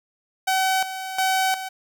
sawtooth tone with tremolo, 759 Hz, F#5, 44 cents sharp, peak -15 dBFS, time 0.47-1.69 s, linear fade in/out 10 ms, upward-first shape square, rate 1.4 Hz, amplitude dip 70%, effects 9-bit

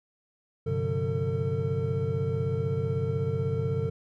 triangle tone cluster, 98.5 / 128.8 / 144.8 / 179.2 / 451 Hz, G2 / C3 / D3 / F3 / A4, +9 / -27 / -24 / +45 / +43 cents, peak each -30 / -29 / -30 / -36 / -29 dBFS, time 0.66-3.9 s, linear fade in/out 10 ms, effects none

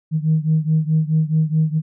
sine beating tone pair, 155.56 / 160.26 Hz, D#3 / E3, 0 / -49 cents, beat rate 4.7 Hz, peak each -16 / -18 dBFS, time 0.11-1.82 s, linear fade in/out 50 ms, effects tanh soft clip ceiling -8 dBFS

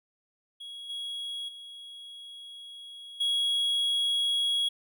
triangle tone with level steps, 3322 Hz, G#7, in tune, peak -38 / -32 / -41 / -23 dBFS, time 0.6-4.69 s, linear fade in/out 10 ms, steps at 0.89 / 1.48 / 3.2 s, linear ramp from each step 10 ms, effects none

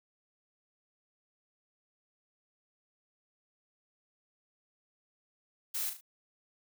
blue noise with echo, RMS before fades -35 dBFS, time 5.74-5.9 s, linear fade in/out 10 ms, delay 37 ms, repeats 3, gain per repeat -7 dB, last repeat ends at 6.011 s, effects none

